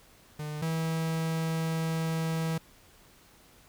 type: tone pair in turn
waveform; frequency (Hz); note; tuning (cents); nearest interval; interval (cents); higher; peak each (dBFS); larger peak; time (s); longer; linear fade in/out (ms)
45% pulse; 150.6 / 162.07; D3 / E3; +44 / -29; minor second; 127; second; -34 / -28; second; 0.39-0.62 / 0.62-2.58; second; 5
effects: pink hiss -58 dBFS RMS until 3.68 s